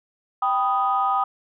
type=chord; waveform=sine; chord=G augmented; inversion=none; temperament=equal; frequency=784 / 987.8 / 1244.5 Hz; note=G5 / B5 / D#6; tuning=0 / 0 / 0 cents; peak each=-22 / -26 / -21 dBFS; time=0.42-1.24 s; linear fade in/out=5 ms; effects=tanh soft clip ceiling -10 dBFS